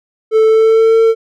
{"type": "tone with pitch glide", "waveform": "triangle", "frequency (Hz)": [440, 450.8], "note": ["A4", "A4"], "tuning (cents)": [0, 42], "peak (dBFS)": -4, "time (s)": [0.31, 1.15], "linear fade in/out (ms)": 50, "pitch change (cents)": 42, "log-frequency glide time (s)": [0.46, 0.92], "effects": []}